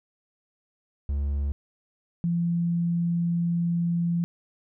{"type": "tone pair in turn", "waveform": ["triangle", "sine"], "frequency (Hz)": [70.9, 170.88], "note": ["C#2", "F3"], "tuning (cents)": [40, -37], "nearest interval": "octave + minor third", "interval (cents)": 1523, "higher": "second", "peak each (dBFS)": [-22, -22], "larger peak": "neither", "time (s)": [[1.09, 1.52], [2.24, 4.24]], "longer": "second", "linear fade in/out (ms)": 0, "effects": []}